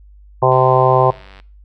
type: harmonic tone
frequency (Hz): 129.2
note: C3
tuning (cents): -21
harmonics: 1 / 3 / 4 / 5 / 6 / 7 / 8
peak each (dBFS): -17 / -17 / -17 / -17 / -17 / -17 / -17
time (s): 0.42-1.11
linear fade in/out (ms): 10
type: click train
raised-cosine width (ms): 0.3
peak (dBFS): -25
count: 86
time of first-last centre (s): 0.52-1.4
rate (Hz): 96.6
effects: noise-tail reverb RT60 0.4 s tail -19 dB re dry + added 50 Hz sine -40 dBFS peak until 1.64 s